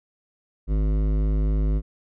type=tone with hard clipping; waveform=triangle; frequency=51.91 Hz; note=G#1; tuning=in tune; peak=-21 dBFS; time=0.67-1.82 s; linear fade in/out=50 ms; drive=18 dB; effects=none